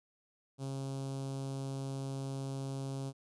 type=tone with notch filter; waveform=sawtooth; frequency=135.6 Hz; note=C#3; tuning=38 cents flat; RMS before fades=-39 dBFS; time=0.58-3.13 s; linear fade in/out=50 ms; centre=1900 Hz; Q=0.51; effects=resampled to 24000 Hz